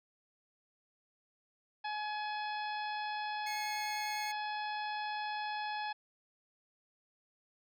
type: harmonic tone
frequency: 845 Hz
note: G#5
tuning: 30 cents sharp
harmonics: 1 / 2 / 3 / 4 / 5 / 6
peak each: -37 / -43 / -47 / -49 / -51 / -53 dBFS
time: 1.84-5.93 s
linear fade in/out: 10 ms
type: tone with vibrato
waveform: 20% pulse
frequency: 2177 Hz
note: C#7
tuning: 32 cents flat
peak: -36 dBFS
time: 3.46-4.32 s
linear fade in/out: 10 ms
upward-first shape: sine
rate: 10 Hz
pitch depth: 9 cents each way
effects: none